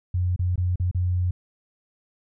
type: tone with dropouts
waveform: sine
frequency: 90 Hz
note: F#2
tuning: 47 cents flat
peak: -20 dBFS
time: 0.14-1.31 s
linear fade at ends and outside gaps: 5 ms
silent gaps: 0.362-0.392 / 0.558-0.577 / 0.758-0.798 / 0.913-0.947 s
effects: none